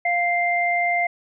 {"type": "tone pair together", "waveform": "sine", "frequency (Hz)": [698.5, 2093], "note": ["F5", "C7"], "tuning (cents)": [0, 0], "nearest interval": "octave + perfect fifth", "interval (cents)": 1900, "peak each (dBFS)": -21, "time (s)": [0.05, 1.07], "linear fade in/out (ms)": 5, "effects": []}